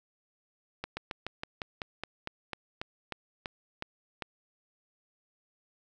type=slowing click train; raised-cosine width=0.3 ms; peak=-19 dBFS; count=15; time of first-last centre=0.84-4.222 s; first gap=130 ms; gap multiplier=1.09; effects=none